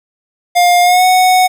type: tone with pitch glide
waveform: square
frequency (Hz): 707 to 738.7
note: F5 to F#5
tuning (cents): +21 to -3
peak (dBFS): -7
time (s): 0.55-1.48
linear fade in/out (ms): 20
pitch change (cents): +76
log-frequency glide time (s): 0.82-1.05
effects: 8-bit